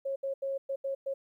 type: tone bursts at uneven times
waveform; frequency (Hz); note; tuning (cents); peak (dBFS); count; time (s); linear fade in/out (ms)
sine; 545; C#5; -29; -30; 6; 0.05-0.16 / 0.23-0.34 / 0.42-0.58 / 0.69-0.76 / 0.84-0.95 / 1.06-1.14; 10
effects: 12-bit